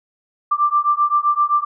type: beating tone pair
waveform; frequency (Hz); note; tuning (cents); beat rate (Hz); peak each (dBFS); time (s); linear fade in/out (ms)
sine; 1176 / 1183.7; D6 / D6; +2 / +13; 7.7; -17; 0.51-1.65; 10
effects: none